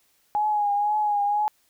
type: tone with vibrato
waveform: sine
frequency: 830.6 Hz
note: G#5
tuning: in tune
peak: -20 dBFS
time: 0.35-1.48 s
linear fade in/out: 0 ms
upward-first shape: triangle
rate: 2 Hz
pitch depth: 47 cents each way
effects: white hiss -65 dBFS RMS until 1.69 s